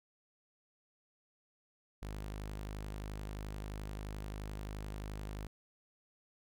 sawtooth tone, 51.5 Hz, G#1, 14 cents flat, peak -37 dBFS, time 2.02-5.47 s, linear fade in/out 5 ms, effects none

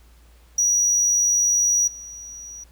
triangle tone with level steps, 5800 Hz, F#8, 35 cents flat, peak -15 / -34 dBFS, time 0.58-2.64 s, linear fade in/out 5 ms, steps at 1.87 s, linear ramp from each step 10 ms, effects added 58 Hz sine -49 dBFS peak until 2.71 s + pink hiss -58 dBFS RMS until 2.71 s

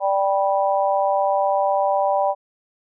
sine chord, G major, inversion second, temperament just, 588 / 784 / 980 Hz, D5 / G5 / B5, +2 / 0 / -14 cents, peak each -20 / -20 / -24 dBFS, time 0-2.35 s, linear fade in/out 50 ms, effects none

